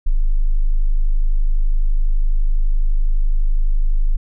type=tone; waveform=sine; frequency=25.96 Hz; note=G#0; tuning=in tune; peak=-11 dBFS; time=0.06-4.17 s; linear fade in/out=10 ms; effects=none